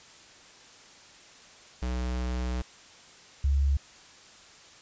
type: tone pair in turn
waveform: square / sine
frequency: 62 / 69.59 Hz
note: B1 / C#2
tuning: +7 / +7 cents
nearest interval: major second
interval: 200 cents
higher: second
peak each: -29 / -21 dBFS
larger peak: second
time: 1.82-2.62 / 3.44-3.77 s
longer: first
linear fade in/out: 5 ms
effects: white hiss -52 dBFS RMS until 4.81 s + resampled to 16000 Hz